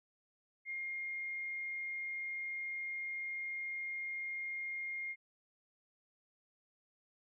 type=tone; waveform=sine; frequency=2127 Hz; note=C7; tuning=28 cents sharp; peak=-38 dBFS; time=0.65-5.16 s; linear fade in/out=50 ms; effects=none